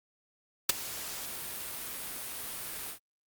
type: noise with ADSR envelope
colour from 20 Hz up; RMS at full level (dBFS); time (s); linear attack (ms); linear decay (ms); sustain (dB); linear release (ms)
white; -20; 0.69-2.99; 6; 13; -19; 92
effects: Opus 48 kbps